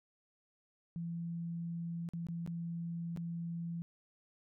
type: tone with dropouts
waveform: sine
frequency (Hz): 168.9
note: E3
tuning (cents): +42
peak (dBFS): -37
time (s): 0.96-3.82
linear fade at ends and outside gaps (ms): 0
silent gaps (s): 2.089-2.135 / 2.268-2.286 / 2.463-2.475 / 3.163-3.173
effects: none